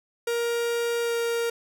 45% pulse tone with pitch glide, 470 to 466.8 Hz, A#4 to A#4, +14 to +2 cents, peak -24 dBFS, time 0.27-1.5 s, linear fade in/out 5 ms, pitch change -12 cents, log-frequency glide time 1.02-1.14 s, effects none

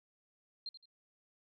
sine tone with echo, 4186 Hz, C8, in tune, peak -39 dBFS, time 0.66-0.69 s, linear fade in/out 2 ms, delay 83 ms, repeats 2, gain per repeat -11 dB, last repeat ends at 0.856 s, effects none

